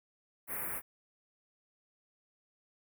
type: band-stop noise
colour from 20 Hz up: white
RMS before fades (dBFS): -38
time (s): 0.47-0.82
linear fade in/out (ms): 50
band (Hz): 2300 to 9900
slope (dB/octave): 48
effects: none